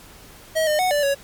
square tone with pitch steps, 637 / 607 / 737 / 585 / 558 Hz, D#5 / D#5 / F#5 / D5 / C#5, +41 / -43 / -7 / -7 / +11 cents, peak -18 dBFS, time 0.55-1.15 s, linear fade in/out 20 ms, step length 120 ms, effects pink hiss -45 dBFS RMS until 1.23 s + MP3 96 kbps

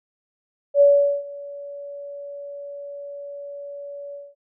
sine tone with ADSR envelope, 569 Hz, C#5, 45 cents sharp, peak -9 dBFS, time 0.74-4.35 s, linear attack 69 ms, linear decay 420 ms, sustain -23 dB, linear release 210 ms, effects none

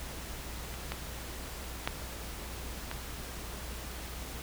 clicks, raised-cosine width 0.3 ms, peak -28 / -18 / -13 / -20 dBFS, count 4, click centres 0.741 / 0.92 / 1.875 / 2.914 s, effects added 60 Hz sine -43 dBFS peak until 4.42 s + pink hiss -43 dBFS RMS until 4.42 s

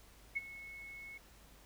sine tone with ADSR envelope, 2193 Hz, C#7, 19 cents flat, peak -31 dBFS, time 0.35-1.18 s, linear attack 19 ms, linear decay 26 ms, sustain -16 dB, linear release 7 ms, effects added 50 Hz sine -62 dBFS peak until 1.65 s + pink hiss -62 dBFS RMS until 1.65 s

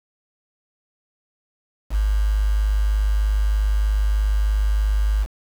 sine tone with quantisation, 51.6 Hz, G#1, 10 cents flat, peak -16 dBFS, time 1.9-5.27 s, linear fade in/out 50 ms, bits 6, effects none

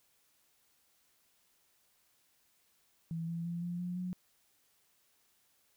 sine tone with pitch steps, 164.81 / 167.98 / 171.21 / 174.51 / 177.87 / 181.29 Hz, E3 / E3 / F3 / F3 / F3 / F#3, 0 / +33 / -34 / -1 / +32 / -35 cents, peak -35 dBFS, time 3.11-4.13 s, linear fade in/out 0 ms, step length 170 ms, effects white hiss -72 dBFS RMS until 5.76 s

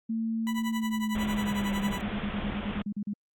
sine tone with pitch glide, 225 to 201.6 Hz, A3 to G3, +39 to +49 cents, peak -27 dBFS, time 0.09-1.97 s, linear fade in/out 10 ms, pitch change -190 cents, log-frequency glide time 0.71-1.68 s
20% pulse tone with tremolo, 987.8 Hz, B5, in tune, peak -27 dBFS, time 0.47-2.01 s, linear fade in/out 0 ms, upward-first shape triangle, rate 11 Hz, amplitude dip 100%
pink low-pass noise, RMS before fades -36 dBFS, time 1.15-2.82 s, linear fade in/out 2 ms, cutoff 3500 Hz, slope 96 dB/octave
sine tone bursts, 205.4 Hz, G#3, 19 cents flat, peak -29 dBFS, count 13, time 1.81-3.135 s, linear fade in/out 5 ms, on 65 ms, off 40 ms
effects Opus 48 kbps

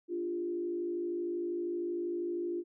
sine tone with frequency modulation, 347.2 Hz, F4, 10 cents flat, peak -32 dBFS, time 0.08-2.64 s, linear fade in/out 50 ms, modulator 52.8 Hz, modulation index 0.6, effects none

